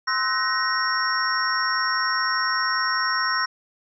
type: tone cluster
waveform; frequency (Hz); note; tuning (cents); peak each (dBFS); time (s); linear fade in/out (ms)
sine; 1042 / 1297 / 1504 / 1872 / 5510; C6 / E6 / F#6 / A#6 / F8; -7 / -28 / +28 / +7 / -24; -27; 0.07-3.46; 10
effects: none